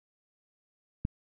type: click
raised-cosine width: 5 ms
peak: -17 dBFS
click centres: 1.051 s
effects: none